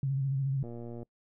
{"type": "tone with vibrato", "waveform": "sine", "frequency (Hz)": 135.9, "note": "C#3", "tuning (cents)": -34, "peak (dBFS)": -27, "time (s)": [0.03, 0.63], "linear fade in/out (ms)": 2, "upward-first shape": "square", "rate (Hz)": 14, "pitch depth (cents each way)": 36}
{"type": "click train", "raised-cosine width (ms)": 2, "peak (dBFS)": -30, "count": 47, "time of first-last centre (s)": [0.64, 1.03], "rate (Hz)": 118}
{"effects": ["noise-tail reverb RT60 0.1 s tail -25 dB re dry"]}